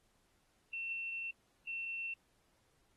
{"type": "tone bursts at uneven times", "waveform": "sine", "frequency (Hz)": 2700, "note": "E7", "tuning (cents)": 41, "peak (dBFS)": -38, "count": 2, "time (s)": [[0.73, 1.31], [1.67, 2.14]], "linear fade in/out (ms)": 5, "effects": ["pink hiss -75 dBFS RMS until 2.96 s", "AAC 32 kbps"]}